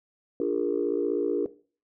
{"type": "chord", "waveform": "sine", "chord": "Bb dominant seventh", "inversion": "first", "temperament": "equal with one note detuned", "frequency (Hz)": [293.7, 349.2, 410.5, 466.2], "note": ["D4", "F4", "Ab4", "Bb4"], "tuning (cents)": [0, 0, -20, 0], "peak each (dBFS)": -29, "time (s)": [0.4, 1.46], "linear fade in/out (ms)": 2, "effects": ["noise-tail reverb RT60 0.4 s tail -17 dB re dry", "tanh soft clip ceiling -14 dBFS"]}